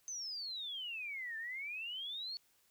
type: exponential two-way sweep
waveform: sine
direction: down then up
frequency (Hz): 6300 to 1760 to 4458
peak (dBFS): -40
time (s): 0.08-2.37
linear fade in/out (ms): 0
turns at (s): 1.37
effects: white hiss -72 dBFS RMS until 2.7 s